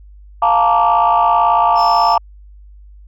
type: chord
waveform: sine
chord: Bb major seventh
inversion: second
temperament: just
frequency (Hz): 699.2 / 874.1 / 932.3 / 1165.4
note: F5 / A5 / Bb5 / D6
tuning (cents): +2 / -12 / 0 / -14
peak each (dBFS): -14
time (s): 0.42-2.18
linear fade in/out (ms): 5
type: tone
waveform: triangle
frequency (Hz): 5274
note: E8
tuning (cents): 0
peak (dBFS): -22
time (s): 1.75-2.18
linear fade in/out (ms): 50
effects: tanh soft clip ceiling -3 dBFS + added 50 Hz sine -37 dBFS peak until 3.07 s